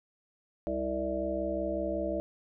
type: harmonic tone with a mistuned harmonic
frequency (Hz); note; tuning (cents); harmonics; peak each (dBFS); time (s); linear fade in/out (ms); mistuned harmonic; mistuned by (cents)
65.41; C2; 0; 1 / 3 / 5 / 7 / 9 / 10; -40 / -40 / -35 / -41 / -33 / -38; 0.67-2.2; 0; 3; +37
effects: none